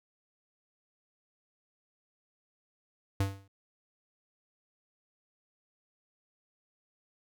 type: tone with exponential decay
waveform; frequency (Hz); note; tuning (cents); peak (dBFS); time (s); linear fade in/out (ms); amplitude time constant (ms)
square; 98; G2; 0; -24; 3.2-3.48; 5; 59
effects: none